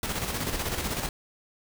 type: noise with tremolo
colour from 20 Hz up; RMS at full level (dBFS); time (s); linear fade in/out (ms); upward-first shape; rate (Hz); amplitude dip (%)
pink; -29; 0.03-1.09; 2; square; 16; 45
effects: none